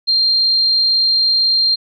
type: tone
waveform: sine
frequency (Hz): 4186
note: C8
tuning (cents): 0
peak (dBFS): -11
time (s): 0.07-1.76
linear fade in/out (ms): 20
effects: none